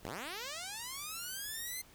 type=linear sweep; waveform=5% pulse; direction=up; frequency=32.61 to 2093 Hz; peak=-29 dBFS; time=0.03-1.82 s; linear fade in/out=10 ms; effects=pink hiss -60 dBFS RMS until 1.94 s